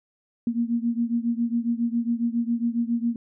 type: beating tone pair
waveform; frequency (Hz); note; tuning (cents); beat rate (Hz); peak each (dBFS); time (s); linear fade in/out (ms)
sine; 232.1 / 239.4; A#3 / A#3; -7 / +46; 7.3; -24 / -26; 0.47-3.16; 2
effects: none

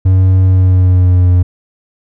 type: tone with pitch glide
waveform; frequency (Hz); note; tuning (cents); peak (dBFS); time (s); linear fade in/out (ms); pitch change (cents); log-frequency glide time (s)
triangle; 93.7 to 89.68; F#2 to F2; +22 to +46; -3; 0.05-1.43; 10; -76; 0.43-1.29
effects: none

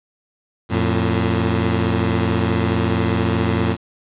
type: tone pair together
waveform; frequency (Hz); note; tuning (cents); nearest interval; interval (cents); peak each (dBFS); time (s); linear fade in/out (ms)
15% pulse; 88.2 / 112.82; F2 / A2; +18 / +44; major third; 426; -13; 0.69-3.77; 50
effects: resampled to 8000 Hz + 7-bit

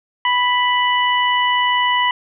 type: harmonic tone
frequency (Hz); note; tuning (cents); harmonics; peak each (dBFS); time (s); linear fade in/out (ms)
987.8; B5; 0; 1 / 2 / 3; -16 / -19 / -21; 0.25-2.11; 2
effects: none

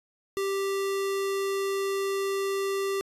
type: tone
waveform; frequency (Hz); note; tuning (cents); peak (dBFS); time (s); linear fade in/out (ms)
square; 392.2; G4; +1; -27; 0.37-3.01; 0
effects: resampled to 32000 Hz

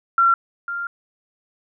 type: tone pair in turn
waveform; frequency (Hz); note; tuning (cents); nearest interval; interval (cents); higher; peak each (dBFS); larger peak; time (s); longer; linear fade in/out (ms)
sine; 1365 / 1393.7; F6 / F6; -40 / -4; unison; 36; second; -12 / -24; first; 0.18-0.34 / 0.68-0.87; second; 2
effects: none

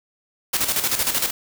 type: noise with tremolo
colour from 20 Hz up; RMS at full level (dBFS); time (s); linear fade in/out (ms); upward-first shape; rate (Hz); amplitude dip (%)
white; -20; 0.53-1.31; 10; square; 13; 60
effects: none

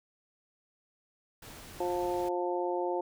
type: noise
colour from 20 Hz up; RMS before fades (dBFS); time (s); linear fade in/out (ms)
pink; -48; 1.42-2.29; 5
type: harmonic tone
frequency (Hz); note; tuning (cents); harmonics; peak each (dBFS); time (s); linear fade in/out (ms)
177.2; F3; +25; 2 / 3 / 4 / 5; -32 / -35 / -37 / -36; 1.8-3.01; 5
effects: none

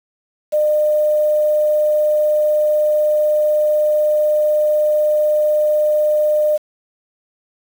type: tone with quantisation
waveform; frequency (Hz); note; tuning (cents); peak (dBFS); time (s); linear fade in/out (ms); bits
sine; 604; D5; +48; -12; 0.52-6.58; 20; 6
effects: none

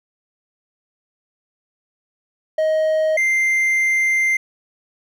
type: tone pair in turn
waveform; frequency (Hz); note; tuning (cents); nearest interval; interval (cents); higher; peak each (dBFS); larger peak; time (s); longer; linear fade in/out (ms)
triangle; 628 / 2090; D#5 / C7; +16 / -2; octave + major sixth; 2082; second; -13; neither; 2.58-3.17 / 3.17-4.37; second; 5
effects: none

